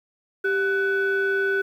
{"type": "tone pair together", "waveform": "sine", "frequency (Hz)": [392, 1494.2], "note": ["G4", "F#6"], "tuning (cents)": [0, 17], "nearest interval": "octave + major seventh", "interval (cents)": 2317, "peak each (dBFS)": -21, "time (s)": [0.44, 1.62], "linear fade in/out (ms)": 10, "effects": ["tanh soft clip ceiling -16 dBFS", "9-bit"]}